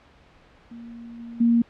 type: tone with level steps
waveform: sine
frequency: 233.9 Hz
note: A#3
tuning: 6 cents sharp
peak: -37 / -35 / -15 dBFS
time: 0.71-1.62 s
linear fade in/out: 5 ms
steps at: 1.19 / 1.4 s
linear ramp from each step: 10 ms
effects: pink hiss -54 dBFS RMS until 1.69 s + low-pass 3000 Hz 12 dB/octave